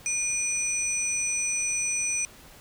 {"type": "tone cluster", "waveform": "sine", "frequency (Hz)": [2431, 5950, 8460], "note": ["D#7", "F#8", "C9"], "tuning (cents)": [-41, 9, 18], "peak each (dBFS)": [-31, -27, -32], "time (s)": [0.06, 2.25], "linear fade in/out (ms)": 0, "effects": ["pink hiss -50 dBFS RMS until 2.6 s"]}